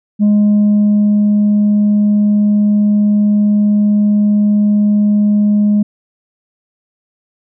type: tone with ADSR envelope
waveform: sine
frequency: 207.7 Hz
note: G#3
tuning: in tune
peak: -4 dBFS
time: 0.19-5.83 s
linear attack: 40 ms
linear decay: 1000 ms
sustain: -2 dB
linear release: 8 ms
effects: tanh soft clip ceiling -6 dBFS